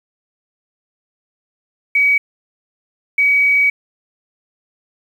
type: tone bursts at uneven times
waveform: sine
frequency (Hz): 2267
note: C#7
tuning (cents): +38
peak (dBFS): -10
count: 2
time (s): 1.95-2.18 / 3.18-3.7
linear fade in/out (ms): 5
effects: 7-bit